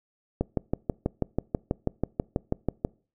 click train, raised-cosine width 2 ms, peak -11 dBFS, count 16, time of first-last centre 0.41-2.849 s, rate 6.15 Hz, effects noise-tail reverb RT60 0.4 s tail -25 dB re dry

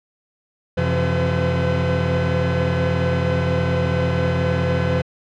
45% pulse tone cluster, 89.5 / 131.4 / 170.1 / 506 Hz, F2 / C3 / F3 / B4, +43 / +8 / -45 / +42 cents, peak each -23 dBFS, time 0.77-5.02 s, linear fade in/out 10 ms, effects low-pass 3000 Hz 12 dB/octave

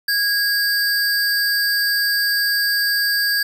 square tone pair together, 1642 / 4648 Hz, G#6 / D8, -20 / -19 cents, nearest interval octave + tritone, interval 1801 cents, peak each -19 / -21 dBFS, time 0.08-3.43 s, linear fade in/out 5 ms, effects 8-bit

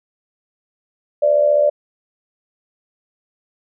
sine tone with amplitude modulation, 587.3 Hz, D5, in tune, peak -8 dBFS, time 1.22-1.7 s, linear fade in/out 10 ms, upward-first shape sine, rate 75 Hz, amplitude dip 65%, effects none

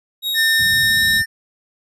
45% pulse tone with pitch glide, 3783 to 3816 Hz, A#7 to A#7, +25 to +40 cents, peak -18 dBFS, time 0.22-1.22 s, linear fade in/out 50 ms, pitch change +15 cents, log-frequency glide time 0.86-1.02 s
square tone, 1800 Hz, A6, 39 cents sharp, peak -15 dBFS, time 0.34-1.26 s, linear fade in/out 50 ms
pink low-pass noise, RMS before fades -30 dBFS, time 0.59-1.22 s, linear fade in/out 5 ms, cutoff 250 Hz, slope 96 dB/octave
effects high-pass 60 Hz 12 dB/octave + resampled to 32000 Hz

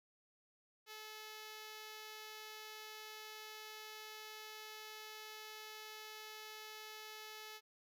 5% pulse tone, 431.6 Hz, A4, 33 cents flat, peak -38 dBFS, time 0.86-7.61 s, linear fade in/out 50 ms, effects none

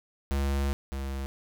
square tone pair in turn, 69.3 / 67.8 Hz, C#2 / C#2, 0 / -38 cents, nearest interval unison, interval 38 cents, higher first, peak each -26 / -32 dBFS, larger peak first, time 0.31-0.73 / 0.92-1.26 s, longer first, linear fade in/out 0 ms, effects none

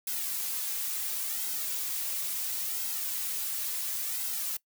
blue noise with flanger, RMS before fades -33 dBFS, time 0.07-4.57 s, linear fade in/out 5 ms, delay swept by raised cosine 1.7 to 4 ms, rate 0.72 Hz, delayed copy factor -0.7, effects noise-tail reverb RT60 0.1 s tail -21 dB re dry

